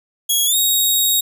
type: tone with pitch glide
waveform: 10% pulse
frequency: 3322 to 3772 Hz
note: G#7 to A#7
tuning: 0 to +20 cents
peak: -7 dBFS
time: 0.29-1.21 s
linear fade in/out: 10 ms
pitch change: +220 cents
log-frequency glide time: 0.46-0.57 s
effects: none